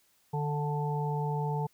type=harmonic tone with a mistuned harmonic; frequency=146.83 Hz; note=D3; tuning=in tune; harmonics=1 / 3 / 5 / 6; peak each=-30 / -37 / -42 / -35 dBFS; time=0.33-1.67 s; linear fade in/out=10 ms; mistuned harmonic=1; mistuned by=+27 cents; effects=white hiss -68 dBFS RMS until 1.73 s